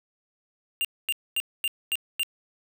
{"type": "tone bursts", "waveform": "square", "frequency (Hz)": 2794, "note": "F7", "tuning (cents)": 0, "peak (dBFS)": -24, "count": 6, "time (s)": [0.81, 2.232], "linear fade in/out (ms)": 0, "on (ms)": 37, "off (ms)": 240, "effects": []}